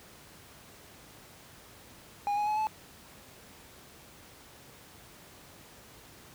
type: tone with pitch steps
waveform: triangle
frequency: 817 / 833.2 / 849.7 / 866.6 Hz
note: G#5 / G#5 / G#5 / A5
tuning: -29 / +5 / +39 / -27 cents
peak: -25 dBFS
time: 2.27-2.67 s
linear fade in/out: 0 ms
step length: 100 ms
effects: pink hiss -53 dBFS RMS until 6.34 s + high-pass 60 Hz 12 dB/octave